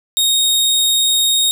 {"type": "tone", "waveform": "sawtooth", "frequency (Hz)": 3729, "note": "A#7", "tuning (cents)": 0, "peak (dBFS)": -9, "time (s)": [0.17, 1.51], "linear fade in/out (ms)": 0, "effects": []}